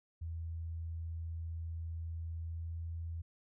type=tone with pitch glide; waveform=sine; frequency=82.41 to 83.03 Hz; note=E2 to E2; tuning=0 to +13 cents; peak=-38 dBFS; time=0.21-3.22 s; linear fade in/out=10 ms; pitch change=+13 cents; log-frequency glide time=2.4-2.78 s; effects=none